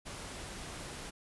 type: noise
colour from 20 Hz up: pink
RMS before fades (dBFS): -44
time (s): 0.05-1.11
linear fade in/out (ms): 20
effects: resampled to 24000 Hz